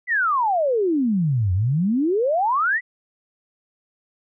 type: exponential two-way sweep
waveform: sine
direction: down then up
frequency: 2038 to 87.31 to 2038 Hz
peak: -17 dBFS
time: 0.07-2.81 s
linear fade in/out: 50 ms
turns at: 1.53 s
effects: none